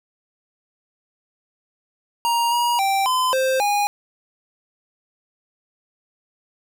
square tone with pitch steps, 939 / 955 / 782 / 1020 / 524 / 820 Hz, A#5 / A#5 / G5 / C6 / C5 / G#5, +12 / +42 / -4 / -44 / +2 / -22 cents, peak -18 dBFS, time 2.25-3.87 s, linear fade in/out 0 ms, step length 270 ms, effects none

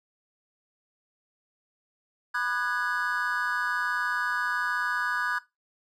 triangle chord, G# minor seventh, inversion first, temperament equal with one note detuned, 987.8 / 1214 / 1480 / 1661.2 Hz, B5 / D#6 / F#6 / G#6, 0 / -43 / 0 / 0 cents, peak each -33 / -32 / -28 / -28 dBFS, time 2.34-5.39 s, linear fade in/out 10 ms, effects noise-tail reverb RT60 0.2 s tail -17 dB re dry

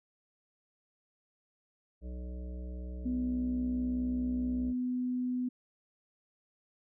harmonic tone, 61.74 Hz, B1, in tune, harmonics 1 / 3 / 5 / 7 / 9 / 10, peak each -38 / -48 / -52 / -55 / -57 / -58 dBFS, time 2.01-4.74 s, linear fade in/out 50 ms
sine tone, 250 Hz, B3, 21 cents sharp, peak -30 dBFS, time 3.05-5.49 s, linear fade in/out 10 ms
effects none

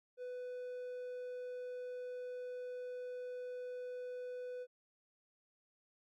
triangle tone, 497.8 Hz, B4, 14 cents sharp, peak -40 dBFS, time 0.17-4.67 s, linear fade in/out 50 ms, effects none

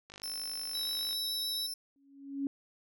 click train, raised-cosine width 0.2 ms, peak -31 dBFS, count 53, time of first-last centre 0.1-1.13 s, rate 50.5 Hz
sawtooth tone, 5310 Hz, E8, 12 cents sharp, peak -34 dBFS, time 0.23-1.74 s, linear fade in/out 5 ms
square tone with vibrato, 3861 Hz, B7, 40 cents flat, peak -35 dBFS, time 0.74-1.67 s, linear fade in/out 10 ms, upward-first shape triangle, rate 7.1 Hz, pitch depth 25 cents each way
sine tone with exponential growth, 277.2 Hz, C#4, in tune, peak -28 dBFS, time 1.96-2.47 s, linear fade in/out 1 ms, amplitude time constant 110 ms
effects none

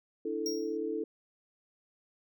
sine chord, D suspended second, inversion none, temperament just, 293.7 / 330.4 / 440.5 Hz, D4 / E4 / A4, 0 / +4 / +2 cents, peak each -39 / -36 / -34 dBFS, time 0.25-1.04 s, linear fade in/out 5 ms
square tone with exponential decay, 5600 Hz, F8, 4 cents sharp, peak -32 dBFS, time 0.46-0.77 s, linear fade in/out 2 ms, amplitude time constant 67 ms
effects none

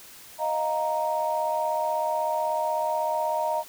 sine chord, Eb suspended second, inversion none, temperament equal, 622.3 / 698.5 / 932.3 Hz, Eb5 / F5 / Bb5, 0 / 0 / 0 cents, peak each -27 / -31 / -26 dBFS, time 0.38-3.64 s, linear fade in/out 50 ms, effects tanh soft clip ceiling -14 dBFS + white hiss -47 dBFS RMS until 3.68 s

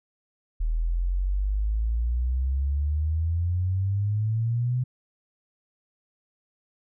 sine exponential sweep, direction up, 38.89 to 127.7 Hz, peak -22 dBFS, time 0.6-4.84 s, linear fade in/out 10 ms, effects none

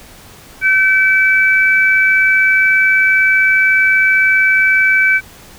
sine tone pair together, 1536 / 2301 Hz, G6 / D7, -36 / -36 cents, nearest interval perfect fifth, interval 700 cents, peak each -11 dBFS, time 0.61-5.21 s, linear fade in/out 50 ms, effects pink hiss -39 dBFS RMS until 5.58 s

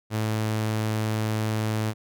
sawtooth tone, 108.9 Hz, A2, 17 cents flat, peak -20 dBFS, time 0.1-1.94 s, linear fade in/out 50 ms, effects none

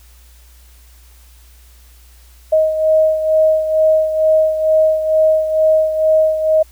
sine beating tone pair, 628 / 630.2 Hz, D#5 / D#5, +16 / +22 cents, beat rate 2.2 Hz, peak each -11 / -18 dBFS, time 2.52-6.63 s, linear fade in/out 10 ms, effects added 60 Hz sine -42 dBFS peak until 6.71 s + white hiss -50 dBFS RMS until 6.71 s

